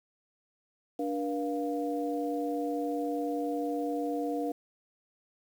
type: tone cluster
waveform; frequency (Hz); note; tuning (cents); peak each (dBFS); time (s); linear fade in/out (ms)
sine; 291.6 / 480 / 698; D4 / B4 / F5; -12 / -49 / -1; -32 / -34 / -36; 0.99-4.52; 5
effects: 9-bit